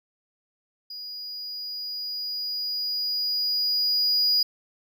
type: tone with level ramp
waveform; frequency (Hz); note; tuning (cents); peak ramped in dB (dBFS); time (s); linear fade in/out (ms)
triangle; 4900; D#8; -27; -34 to -17; 0.9-4.43; 5
effects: none